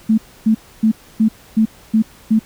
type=tone bursts; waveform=sine; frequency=219.8 Hz; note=A3; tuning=2 cents flat; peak=-9 dBFS; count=7; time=0.09-2.393 s; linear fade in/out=10 ms; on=89 ms; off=280 ms; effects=pink hiss -45 dBFS RMS until 2.45 s